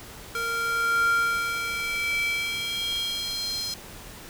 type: tone with high-pass filter sweep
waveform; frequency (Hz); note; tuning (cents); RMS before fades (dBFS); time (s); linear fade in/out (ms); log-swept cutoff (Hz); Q
square; 463; A#4; -12; -27; 0.35-3.74; 2; 990 to 4600; 5.4
effects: pink hiss -43 dBFS RMS until 4.29 s